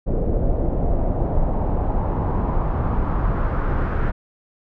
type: noise with low-pass filter sweep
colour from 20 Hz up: brown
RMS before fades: -20 dBFS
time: 0.06-4.12 s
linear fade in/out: 20 ms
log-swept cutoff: 530 to 1500 Hz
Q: 2.3
effects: none